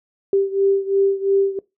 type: beating tone pair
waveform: sine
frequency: 392 / 394.9 Hz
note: G4 / G4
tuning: 0 / +13 cents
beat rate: 2.9 Hz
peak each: -17 / -20 dBFS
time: 0.33-1.59 s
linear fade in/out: 2 ms
effects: noise-tail reverb RT60 0.2 s tail -21 dB re dry